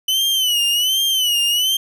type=tone with vibrato; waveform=40% pulse; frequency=2994 Hz; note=F#7; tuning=20 cents sharp; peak=-14 dBFS; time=0.08-1.77 s; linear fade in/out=5 ms; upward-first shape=sine; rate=1.3 Hz; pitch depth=110 cents each way; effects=none